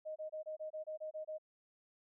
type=tone bursts; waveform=sine; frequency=622 Hz; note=D#5; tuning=1 cent flat; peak=-40 dBFS; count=10; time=0.05-1.384 s; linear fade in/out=20 ms; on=110 ms; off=26 ms; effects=none